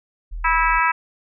sine tone, 40.33 Hz, E1, 37 cents flat, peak -26 dBFS, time 0.31-0.8 s, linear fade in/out 20 ms
harmonic tone, 326.3 Hz, E4, 18 cents flat, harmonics 3 / 4 / 5 / 6 / 7 / 8, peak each -19 / -21 / -23 / -25 / -26 / -27 dBFS, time 0.44-0.92 s, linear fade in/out 10 ms
effects none

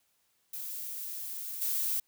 violet noise with level steps, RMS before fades -39 / -31 dBFS, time 0.53-2 s, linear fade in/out 5 ms, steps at 1.61 s, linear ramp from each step 10 ms, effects white hiss -73 dBFS RMS until 2.07 s

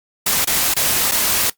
white noise with dropouts, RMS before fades -17 dBFS, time 0.26-1.5 s, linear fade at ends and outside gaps 5 ms, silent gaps 0.448-0.472 / 0.74-0.764 / 1.113-1.118 s, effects noise-tail reverb RT60 0.1 s tail -18 dB re dry + Opus 48 kbps

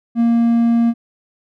triangle tone, 233.1 Hz, A#3, in tune, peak -9 dBFS, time 0.15-0.94 s, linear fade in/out 50 ms, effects none

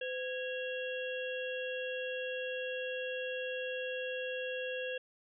harmonic tone with a mistuned harmonic, 550 Hz, C#5, 14 cents flat, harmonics 1 / 3 / 5 / 6, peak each -37 / -43 / -43 / -47 dBFS, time 0.01-4.98 s, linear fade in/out 5 ms, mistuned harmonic 1, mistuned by -130 cents, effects none

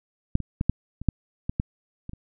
clicks, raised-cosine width 5 ms, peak -6 / -20 / -12 / -7 / -23 / -7 / -14 / -11 / -23 / -26 dBFS, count 10, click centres 0.354 / 0.403 / 0.611 / 0.696 / 1.016 / 1.087 / 1.495 / 1.599 / 2.094 / 2.134 s, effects none

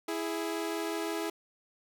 sawtooth tone pair together, 330 / 415.8 Hz, E4 / G#4, +2 / +2 cents, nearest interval major third, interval 400 cents, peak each -30 / -32 dBFS, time 0.08-1.3 s, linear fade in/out 5 ms, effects none

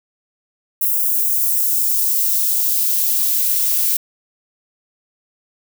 violet noise with high-pass filter sweep, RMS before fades -17 dBFS, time 0.81-3.97 s, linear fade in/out 5 ms, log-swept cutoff 9900 to 1500 Hz, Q 0.76, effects none

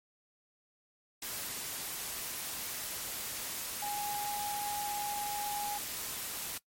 sine tone in noise, 825 Hz, G#5, 12 cents flat, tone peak -35 dBFS, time 3.82-5.78 s, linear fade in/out 5 ms, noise white, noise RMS -39 dBFS, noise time 1.22-6.58 s, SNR +1 dB, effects noise-tail reverb RT60 0.1 s tail -20 dB re dry + MP3 64 kbps

